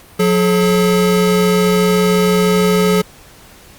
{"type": "tone pair together", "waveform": "square", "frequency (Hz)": [180.32, 427.4], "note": ["F#3", "G#4"], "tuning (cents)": [-44, 50], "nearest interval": "octave + minor third", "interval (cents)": 1494, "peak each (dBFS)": -14, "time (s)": [0.19, 3.02], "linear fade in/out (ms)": 10, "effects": ["pink hiss -42 dBFS RMS until 3.78 s", "Opus 48 kbps"]}